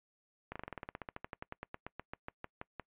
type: slowing click train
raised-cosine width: 0.5 ms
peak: -26 dBFS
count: 26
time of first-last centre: 0.52-2.797 s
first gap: 36 ms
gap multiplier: 1.07
effects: noise-tail reverb RT60 0.1 s tail -24 dB re dry + resampled to 8000 Hz